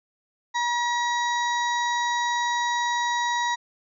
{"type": "harmonic tone", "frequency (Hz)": 958, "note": "A#5", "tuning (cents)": 47, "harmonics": [1, 2, 4, 5, 6, 7], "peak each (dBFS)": [-24, -28, -32, -46, -39, -41], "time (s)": [0.54, 3.56], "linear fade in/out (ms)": 20, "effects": []}